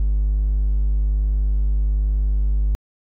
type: tone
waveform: triangle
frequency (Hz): 50.6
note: G#1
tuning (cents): -44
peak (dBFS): -13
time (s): 0-2.75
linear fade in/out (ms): 0
effects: tanh soft clip ceiling -10 dBFS